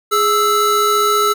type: tone pair together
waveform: square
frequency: 414.6 / 1318.5 Hz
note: G#4 / E6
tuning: -3 / 0 cents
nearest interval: octave + minor sixth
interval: 2003 cents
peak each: -18 / -14 dBFS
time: 0.11-1.34 s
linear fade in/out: 20 ms
effects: none